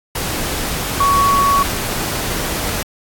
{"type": "tone in noise", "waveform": "sine", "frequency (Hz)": 1120, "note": "C#6", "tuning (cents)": 18, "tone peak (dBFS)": -11, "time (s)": [1, 1.63], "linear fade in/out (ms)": 5, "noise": "pink", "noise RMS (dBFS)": -21, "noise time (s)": [0.15, 2.83], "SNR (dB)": 7, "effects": ["AAC 64 kbps"]}